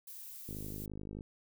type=noise; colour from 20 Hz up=violet; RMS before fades=-48 dBFS; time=0.07-0.86 s; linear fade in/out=5 ms
type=click train; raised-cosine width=3 ms; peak=-31 dBFS; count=38; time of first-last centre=0.49-1.208 s; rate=51.5 Hz
effects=none